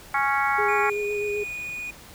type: harmonic tone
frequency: 276.8 Hz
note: C#4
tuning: 2 cents flat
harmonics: 3 / 4 / 5 / 6 / 7 / 8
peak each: -25 / -27 / -26 / -31 / -31 / -29 dBFS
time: 0.14-0.9 s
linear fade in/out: 5 ms
type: tone with vibrato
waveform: sine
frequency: 413.3 Hz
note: G#4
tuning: 8 cents flat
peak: -25 dBFS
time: 0.58-1.44 s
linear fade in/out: 10 ms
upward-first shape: sine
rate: 7.8 Hz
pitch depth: 19 cents each way
type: tone with pitch glide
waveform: triangle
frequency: 2440 to 2464 Hz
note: D#7 to D#7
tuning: -34 to -17 cents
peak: -29 dBFS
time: 0.68-1.91 s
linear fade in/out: 10 ms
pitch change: +17 cents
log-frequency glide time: 0.99-1.05 s
effects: pink hiss -46 dBFS RMS until 2.14 s